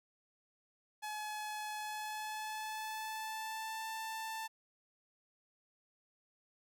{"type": "tone with pitch glide", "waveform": "sawtooth", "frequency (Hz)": [850, 887.1], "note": ["G#5", "A5"], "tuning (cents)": [40, 14], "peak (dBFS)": -36, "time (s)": [1.02, 4.48], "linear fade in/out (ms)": 20, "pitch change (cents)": 74, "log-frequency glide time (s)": [1.79, 3.87], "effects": []}